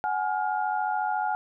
sine tone cluster, 745 / 839 / 1415 Hz, F#5 / G#5 / F6, +12 / +17 / +22 cents, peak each -29 / -27 / -33 dBFS, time 0.04-1.35 s, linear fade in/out 0 ms, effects none

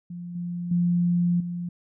sine tone with level steps, 174.61 Hz, F3, in tune, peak -33 / -28 / -19 / -28 dBFS, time 0.1-1.69 s, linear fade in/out 5 ms, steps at 0.35 / 0.71 / 1.4 s, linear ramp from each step 5 ms, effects none

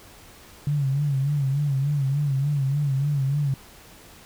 sine tone with vibrato, 140.5 Hz, C#3, 24 cents sharp, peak -20 dBFS, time 0.67-3.54 s, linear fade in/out 2 ms, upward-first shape sine, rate 3.4 Hz, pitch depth 90 cents each way, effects pink hiss -48 dBFS RMS until 4.25 s

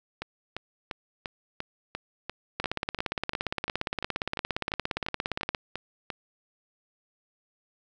two click trains, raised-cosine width 0.3 ms, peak -12 / -17 dBFS, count 52 / 18, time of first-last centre 2.6-5.548 / 0.22-6.102 s, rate 17.3 / 2.89 Hz, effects none

